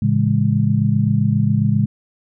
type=chord; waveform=sine; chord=A major seventh; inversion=none; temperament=just; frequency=110 / 137.5 / 165 / 206.2 Hz; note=A2 / C#3 / E3 / G#3; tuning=0 / -14 / +2 / -12 cents; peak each=-18 / -18 / -24 / -18 dBFS; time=0.02-1.86 s; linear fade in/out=5 ms; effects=none